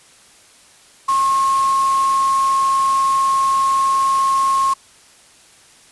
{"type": "tone in noise", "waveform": "sine", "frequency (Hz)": 1080, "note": "C#6", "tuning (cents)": -45, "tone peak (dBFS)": -13, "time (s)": [1.08, 4.74], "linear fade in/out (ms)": 10, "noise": "white", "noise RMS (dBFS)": -30, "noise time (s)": [1.08, 4.74], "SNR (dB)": 14, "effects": ["white hiss -48 dBFS RMS until 5.91 s", "resampled to 24000 Hz"]}